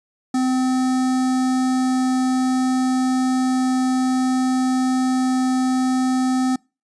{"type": "tone with notch filter", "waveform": "square", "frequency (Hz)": 257.1, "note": "C4", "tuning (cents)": -30, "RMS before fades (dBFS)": -19, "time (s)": [0.34, 6.56], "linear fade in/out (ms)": 5, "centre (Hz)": 2700, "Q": 0.83, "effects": ["noise-tail reverb RT60 0.3 s tail -26 dB re dry", "resampled to 22050 Hz"]}